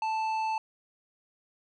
sine tone with tanh clipping, 880 Hz, A5, in tune, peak -29 dBFS, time 0.02-0.58 s, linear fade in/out 2 ms, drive 10 dB, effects none

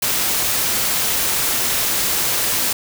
white noise, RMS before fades -19 dBFS, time 0.02-2.73 s, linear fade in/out 5 ms, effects none

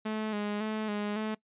sawtooth tone with vibrato, 211.9 Hz, G#3, 35 cents sharp, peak -27 dBFS, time 0.05-1.35 s, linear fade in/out 10 ms, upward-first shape square, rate 1.8 Hz, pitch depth 38 cents each way, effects noise-tail reverb RT60 0.1 s tail -21 dB re dry + resampled to 8000 Hz

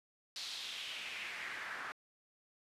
pink noise with band-pass filter sweep, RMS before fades -44 dBFS, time 0.36-1.92 s, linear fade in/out 0 ms, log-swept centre 4400 to 1400 Hz, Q 2.9, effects resampled to 32000 Hz

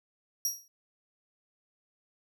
sawtooth tone with exponential decay, 5680 Hz, F8, 28 cents sharp, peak -22 dBFS, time 0.45-0.68 s, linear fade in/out 2 ms, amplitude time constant 49 ms, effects none

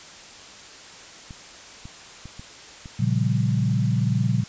clicks, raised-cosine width 5 ms, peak -26 dBFS, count 5, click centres 1.308 / 1.855 / 2.256 / 2.395 / 2.858 s
sine chord, G half-diminished seventh, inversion first, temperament equal, 116.54 / 138.59 / 174.61 / 196 Hz, Bb2 / Db3 / F3 / G3, 0 / 0 / 0 / 0 cents, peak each -22 / -24 / -27 / -27 dBFS, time 2.99-4.44 s, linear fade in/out 10 ms
effects white hiss -43 dBFS RMS until 4.48 s + resampled to 16000 Hz

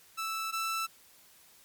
sawtooth tone pair in turn, 1318.5 / 1324.8 Hz, E6 / E6, 0 / +8 cents, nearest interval unison, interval 8 cents, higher second, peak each -29 / -27 dBFS, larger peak second, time 0.17-0.52 / 0.52-0.87 s, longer neither, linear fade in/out 20 ms, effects white hiss -59 dBFS RMS until 1.64 s + MP3 96 kbps

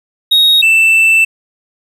triangle tone pair in turn, 3760 / 2659 Hz, A#7 / E7, +14 / +14 cents, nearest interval tritone, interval 600 cents, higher first, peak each -4 dBFS, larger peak neither, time 0.31-0.62 / 0.62-1.25 s, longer second, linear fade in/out 10 ms, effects 7-bit

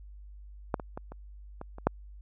clicks, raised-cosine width 1 ms, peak -13 / -24 / -23 / -29 / -25 / -30 / -8 dBFS, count 7, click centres 0.742 / 0.798 / 0.975 / 1.12 / 1.614 / 1.784 / 1.87 s, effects added 50 Hz sine -45 dBFS peak until 2.21 s

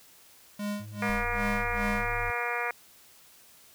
square tone with tremolo, 206 Hz, G#3, 14 cents flat, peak -30 dBFS, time 0.59-2.13 s, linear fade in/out 5 ms, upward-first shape sine, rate 2.5 Hz, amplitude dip 100%
triangle tone with vibrato, 98 Hz, G2, in tune, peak -38 dBFS, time 0.79-2.32 s, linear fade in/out 20 ms, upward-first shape square, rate 1.7 Hz, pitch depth 140 cents each way
harmonic tone, 239.5 Hz, A#3, 47 cents sharp, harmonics 2 / 3 / 4 / 5 / 6 / 7 / 8 / 9 / 10, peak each -37 / -37 / -37 / -37 / -37 / -37 / -37 / -37 / -37 dBFS, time 1.02-2.71 s, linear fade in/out 2 ms
sine tone, 31.62 Hz, B0, 42 cents sharp, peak -34 dBFS, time 1.09-2.3 s, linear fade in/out 0 ms
effects white hiss -56 dBFS RMS until 3.74 s

